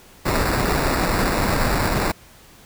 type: noise with sample-and-hold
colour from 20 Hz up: pink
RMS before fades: -20 dBFS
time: 0.25-2.12 s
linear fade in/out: 10 ms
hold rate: 3150 Hz
effects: pink hiss -48 dBFS RMS until 2.65 s